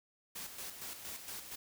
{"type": "noise with tremolo", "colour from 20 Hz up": "white", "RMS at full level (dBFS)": -44, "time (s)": [0.35, 1.56], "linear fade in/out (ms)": 10, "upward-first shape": "square", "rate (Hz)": 4.3, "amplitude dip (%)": 50, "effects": []}